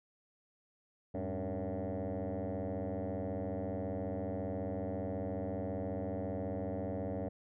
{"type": "tone with frequency modulation", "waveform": "sine", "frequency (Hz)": 180, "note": "F#3", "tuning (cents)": -47, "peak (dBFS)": -33, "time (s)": [1.14, 7.29], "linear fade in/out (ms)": 10, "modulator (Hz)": 94.6, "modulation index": 5.2, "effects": ["tanh soft clip ceiling -33 dBFS"]}